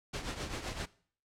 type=noise with tremolo; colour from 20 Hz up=pink; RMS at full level=-36 dBFS; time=0.13-0.86 s; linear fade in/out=10 ms; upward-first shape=triangle; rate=7.7 Hz; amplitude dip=70%; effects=noise-tail reverb RT60 0.5 s tail -20 dB re dry + low-pass 7000 Hz 12 dB/octave